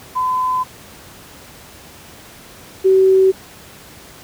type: tone pair in turn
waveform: sine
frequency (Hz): 1016 / 380.6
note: B5 / F#4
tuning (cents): +49 / +49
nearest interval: octave + perfect fourth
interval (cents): 1700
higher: first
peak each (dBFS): -15 / -8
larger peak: second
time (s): 0.15-0.64 / 2.84-3.32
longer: first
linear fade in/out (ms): 20
effects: pink hiss -40 dBFS RMS until 4.23 s + high-pass 60 Hz 12 dB/octave